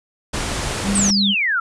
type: low-pass noise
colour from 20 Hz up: pink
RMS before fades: -24 dBFS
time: 0.33-1.11 s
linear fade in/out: 10 ms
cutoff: 10000 Hz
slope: 48 dB/octave
type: tone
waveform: sine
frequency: 200 Hz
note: G3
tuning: 35 cents sharp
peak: -17 dBFS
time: 0.84-1.35 s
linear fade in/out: 50 ms
type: exponential sweep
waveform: sine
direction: down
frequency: 8810 to 1318.5 Hz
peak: -16 dBFS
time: 0.95-1.6 s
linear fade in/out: 5 ms
effects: none

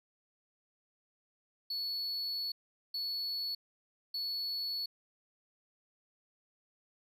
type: tone bursts at uneven times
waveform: triangle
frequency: 4411 Hz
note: C#8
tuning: 9 cents flat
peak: -33 dBFS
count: 3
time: 1.7-2.52 / 2.94-3.55 / 4.14-4.86 s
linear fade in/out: 5 ms
effects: none

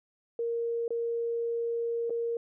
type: tone with dropouts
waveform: sine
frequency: 466.2 Hz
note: A#4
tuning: in tune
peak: -28 dBFS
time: 0.39-2.37 s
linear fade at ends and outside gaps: 2 ms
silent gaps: 0.88-0.905 / 2.097-2.104 s
effects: none

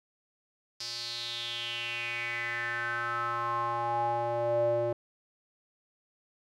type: tone with band-pass filter sweep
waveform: square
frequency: 118.3 Hz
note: A#2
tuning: 26 cents sharp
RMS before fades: -32 dBFS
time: 0.8-4.93 s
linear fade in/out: 5 ms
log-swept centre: 5000 to 500 Hz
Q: 5.7
effects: none

